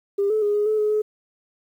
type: tone with pitch steps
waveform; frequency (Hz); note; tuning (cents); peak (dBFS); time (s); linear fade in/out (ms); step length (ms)
sine; 400.8 / 432.8 / 412.9 / 416.1 / 431.5 / 423.2 / 426.1; G4 / A4 / G#4 / G#4 / A4 / G#4 / G#4; +38 / -29 / -10 / +3 / -34 / +33 / +44; -17; 0.18-1.02; 10; 120
effects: tanh soft clip ceiling -13 dBFS + 9-bit